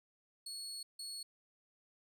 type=tone bursts at uneven times; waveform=30% pulse; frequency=4363 Hz; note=C#8; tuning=28 cents flat; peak=-40 dBFS; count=2; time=0.46-0.83 / 0.99-1.23 s; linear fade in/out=5 ms; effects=none